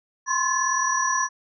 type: tone cluster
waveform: sine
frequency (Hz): 1030 / 1069 / 1720 / 5820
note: C6 / C6 / A6 / F#8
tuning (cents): -28 / +37 / -40 / -29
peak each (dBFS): -26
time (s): 0.26-1.29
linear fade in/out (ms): 50
effects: none

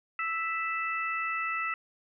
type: harmonic tone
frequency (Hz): 659.3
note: E5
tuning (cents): 0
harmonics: 2 / 3 / 4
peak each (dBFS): -32 / -34 / -35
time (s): 0.19-1.74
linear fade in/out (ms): 2
effects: none

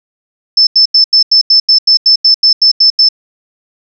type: tone bursts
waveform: sine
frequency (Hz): 5274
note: E8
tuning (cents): 0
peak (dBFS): -3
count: 14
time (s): 0.57-3.088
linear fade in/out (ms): 5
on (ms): 100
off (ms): 86
effects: none

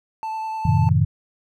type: tone with vibrato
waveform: triangle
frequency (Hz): 880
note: A5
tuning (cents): 0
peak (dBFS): -23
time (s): 0.23-0.89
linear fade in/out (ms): 0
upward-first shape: sine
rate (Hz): 10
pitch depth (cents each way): 11
type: chord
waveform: sine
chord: F# diminished seventh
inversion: none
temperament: just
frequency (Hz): 92.5 / 111 / 133.2 / 159.84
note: F#2 / A2 / C3 / Eb3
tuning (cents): 0 / +16 / +31 / +47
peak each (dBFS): -20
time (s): 0.65-1.05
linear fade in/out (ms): 5
effects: none

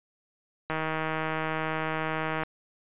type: click train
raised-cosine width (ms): 0.5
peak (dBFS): -15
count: 275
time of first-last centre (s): 0.7-2.434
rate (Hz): 158
effects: resampled to 8000 Hz

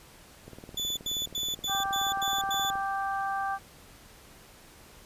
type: click train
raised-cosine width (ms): 2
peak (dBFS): -31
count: 44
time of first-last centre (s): 0.48-2.755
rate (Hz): 18.9
type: tone bursts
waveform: 35% pulse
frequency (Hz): 3478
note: A7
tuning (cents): -21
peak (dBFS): -27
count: 7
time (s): 0.77-2.704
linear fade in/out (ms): 5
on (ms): 200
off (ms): 89
type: harmonic tone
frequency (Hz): 392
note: G4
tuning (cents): 0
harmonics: 2 / 3 / 4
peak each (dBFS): -30 / -34 / -36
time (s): 1.67-3.59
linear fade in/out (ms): 50
effects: pink hiss -53 dBFS RMS until 5.05 s + resampled to 32000 Hz

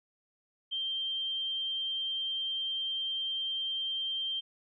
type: tone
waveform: sine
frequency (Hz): 3155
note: G7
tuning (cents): +10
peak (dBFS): -31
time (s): 0.71-4.41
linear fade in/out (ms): 20
effects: none

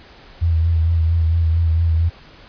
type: tone with vibrato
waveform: sine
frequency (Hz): 82.41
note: E2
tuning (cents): 0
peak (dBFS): -13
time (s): 0.41-2.1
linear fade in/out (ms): 20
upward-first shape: sine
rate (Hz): 4.4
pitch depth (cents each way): 40
effects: pink hiss -44 dBFS RMS until 2.48 s + resampled to 11025 Hz

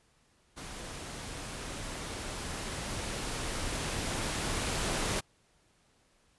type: noise with level ramp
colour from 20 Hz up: pink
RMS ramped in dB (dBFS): -43 to -31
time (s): 0.56-5.21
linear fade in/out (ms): 20
effects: pink hiss -68 dBFS RMS until 6.38 s + resampled to 24000 Hz

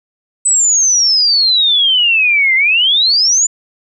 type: exponential two-way sweep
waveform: sine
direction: down then up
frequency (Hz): 8140 to 2046 to 7150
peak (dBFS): -8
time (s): 0.45-3.47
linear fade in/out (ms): 10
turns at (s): 2.55
effects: none

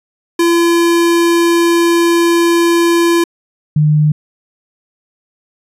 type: tone pair in turn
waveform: square / sine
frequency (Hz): 340 / 151.45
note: F4 / D#3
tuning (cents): -46 / -46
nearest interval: octave + major second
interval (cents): 1400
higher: first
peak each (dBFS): -9 / -7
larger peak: second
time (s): 0.39-3.24 / 3.76-4.12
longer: first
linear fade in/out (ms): 5
effects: resampled to 32000 Hz

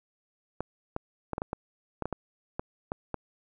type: clicks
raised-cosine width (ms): 1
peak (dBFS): -17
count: 12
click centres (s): 0.606 / 0.964 / 1.333 / 1.381 / 1.419 / 1.531 / 2.023 / 2.056 / 2.127 / 2.595 / 2.919 / 3.143
effects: none

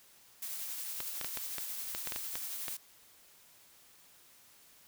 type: noise with tremolo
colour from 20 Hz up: blue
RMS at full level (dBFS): -39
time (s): 0.42-2.77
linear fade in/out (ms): 5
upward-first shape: triangle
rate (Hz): 11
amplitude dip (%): 30
type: clicks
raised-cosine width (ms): 0.2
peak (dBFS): -20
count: 11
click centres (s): 1.004 / 1.213 / 1.246 / 1.373 / 1.583 / 1.949 / 2.073 / 2.122 / 2.161 / 2.355 / 2.682
effects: white hiss -61 dBFS RMS until 4.87 s

